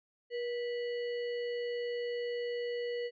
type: tone with sample-and-hold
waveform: sine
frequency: 480.3 Hz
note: B4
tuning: 48 cents flat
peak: -33 dBFS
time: 0.3-3.11 s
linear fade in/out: 50 ms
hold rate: 2450 Hz
effects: resampled to 11025 Hz